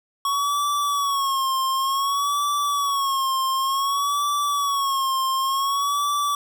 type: tone with vibrato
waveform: square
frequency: 1108.7 Hz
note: C#6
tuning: in tune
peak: -21 dBFS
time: 0.25-6.35 s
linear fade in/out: 2 ms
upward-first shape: sine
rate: 0.55 Hz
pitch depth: 78 cents each way
effects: none